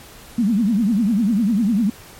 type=tone with vibrato; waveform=sine; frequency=215.4 Hz; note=A3; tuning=37 cents flat; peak=-14 dBFS; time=0.38-1.9 s; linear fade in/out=5 ms; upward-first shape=triangle; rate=10 Hz; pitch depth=270 cents each way; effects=pink hiss -42 dBFS RMS until 2.19 s + MP3 64 kbps